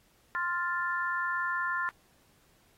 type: chord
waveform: sine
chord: F major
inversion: second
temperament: equal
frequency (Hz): 1046.5 / 1396.9 / 1760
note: C6 / F6 / A6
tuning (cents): 0 / 0 / 0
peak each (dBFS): -33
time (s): 0.35-1.89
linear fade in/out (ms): 0
effects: pink hiss -66 dBFS RMS until 2.77 s + AAC 48 kbps